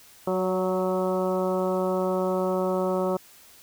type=harmonic tone with a mistuned harmonic; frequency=185 Hz; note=F#3; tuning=in tune; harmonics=1 / 2 / 3 / 4 / 5 / 6 / 7; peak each=-29 / -27 / -27 / -35 / -35 / -37 / -37 dBFS; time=0.27-3.17 s; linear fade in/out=5 ms; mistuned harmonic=3; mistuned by=+16 cents; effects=white hiss -52 dBFS RMS until 3.62 s